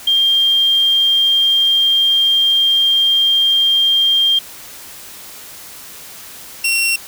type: tone pair in turn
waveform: sine / sawtooth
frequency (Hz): 3196 / 2730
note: G7 / F7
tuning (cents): +33 / -40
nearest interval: minor third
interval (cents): 273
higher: first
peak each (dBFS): -10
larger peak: neither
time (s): 0.07-4.39 / 6.64-6.96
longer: first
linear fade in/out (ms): 5
effects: white hiss -35 dBFS RMS until 7.07 s